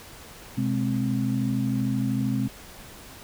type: tone cluster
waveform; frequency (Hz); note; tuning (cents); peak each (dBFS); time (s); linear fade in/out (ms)
sine; 126.9 / 209.4 / 262.4; B2 / G#3 / C4; +47 / +15 / +5; -27; 0.57-2.48; 10
effects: pink hiss -45 dBFS RMS until 3.23 s